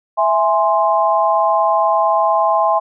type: chord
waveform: sine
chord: E augmented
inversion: none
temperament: equal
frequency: 659.3 / 830.6 / 1046.5 Hz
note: E5 / G#5 / B#5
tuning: 0 / 0 / 0 cents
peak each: -16 dBFS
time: 0.17-2.8 s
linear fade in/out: 20 ms
effects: none